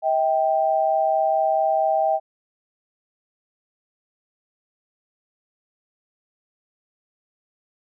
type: tone pair together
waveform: sine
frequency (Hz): 639.6 / 784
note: D#5 / G5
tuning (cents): +48 / 0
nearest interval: major third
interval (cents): 352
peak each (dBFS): -20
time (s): 0.02-2.2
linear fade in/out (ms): 50
effects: none